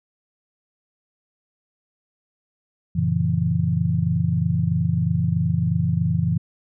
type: chord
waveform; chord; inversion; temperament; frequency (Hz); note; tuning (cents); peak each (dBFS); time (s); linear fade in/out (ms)
sine; F# dominant seventh; none; just; 92.5 / 115.62 / 138.75 / 166.5; F#2 / A#2 / C#3 / E3; 0 / -14 / +2 / +18; -25 / -25 / -25 / -21; 2.95-6.38; 10
effects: none